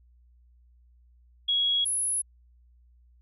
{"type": "tone pair in turn", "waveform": "sine", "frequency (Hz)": [3322, 10547], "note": ["G#7", "E9"], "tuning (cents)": [0, 0], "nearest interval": "octave + minor sixth", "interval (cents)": 2000, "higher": "second", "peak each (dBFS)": [-22, -25], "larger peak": "first", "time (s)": [[1.48, 1.85], [1.85, 2.22]], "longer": "neither", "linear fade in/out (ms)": 10, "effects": ["added 60 Hz sine -56 dBFS peak until 3.21 s"]}